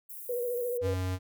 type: high-pass noise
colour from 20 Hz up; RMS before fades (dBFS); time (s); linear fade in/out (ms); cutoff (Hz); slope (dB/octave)
white; -43; 0.09-0.78; 10; 11000; 24
type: tone with vibrato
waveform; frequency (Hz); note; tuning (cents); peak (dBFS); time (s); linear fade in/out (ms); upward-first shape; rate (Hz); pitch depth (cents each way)
sine; 486; B4; -28; -29; 0.29-0.94; 5; triangle; 14; 55
type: tone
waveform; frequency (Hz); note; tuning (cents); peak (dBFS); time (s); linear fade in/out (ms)
square; 92.5; F#2; 0; -30; 0.81-1.19; 50
effects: none